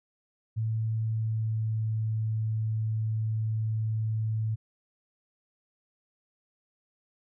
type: tone with pitch glide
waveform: sine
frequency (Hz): 111.1 to 109.95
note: A2 to A2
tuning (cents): +17 to -1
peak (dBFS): -26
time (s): 0.56-4.56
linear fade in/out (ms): 20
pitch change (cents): -18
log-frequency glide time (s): 1-1.86
effects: none